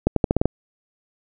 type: accelerating click train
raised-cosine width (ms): 2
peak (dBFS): -3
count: 7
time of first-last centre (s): 0.07-0.456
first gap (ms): 93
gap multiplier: 0.85
effects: none